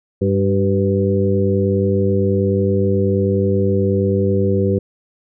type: harmonic tone with a mistuned harmonic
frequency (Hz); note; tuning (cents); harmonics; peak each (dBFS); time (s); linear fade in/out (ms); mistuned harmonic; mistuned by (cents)
98.7; G2; +12; 1 / 2 / 3 / 4 / 5; -18 / -19 / -26 / -19 / -21; 0.21-4.79; 10; 4; -36
effects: none